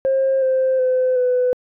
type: tone with pitch steps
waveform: sine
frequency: 534 / 522.4 / 511.1 / 500 Hz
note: C5 / C5 / C5 / B4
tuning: +35 / -3 / -41 / +21 cents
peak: -13 dBFS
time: 0.05-1.53 s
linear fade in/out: 0 ms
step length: 370 ms
effects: tanh soft clip ceiling -11 dBFS